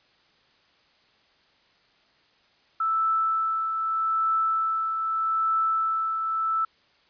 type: tone with tremolo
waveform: sine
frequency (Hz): 1318.5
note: E6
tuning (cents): 0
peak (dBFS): -20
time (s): 2.8-6.65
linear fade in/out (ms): 5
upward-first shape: triangle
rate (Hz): 0.81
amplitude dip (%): 45
effects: white hiss -62 dBFS RMS until 7.09 s + resampled to 11025 Hz